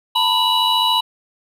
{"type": "tone cluster", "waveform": "triangle", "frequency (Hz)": [900, 994, 2932, 3914], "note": ["A5", "B5", "F#7", "B7"], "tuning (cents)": [39, 11, -16, -16], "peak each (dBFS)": -18, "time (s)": [0.15, 1.01], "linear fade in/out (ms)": 10, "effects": []}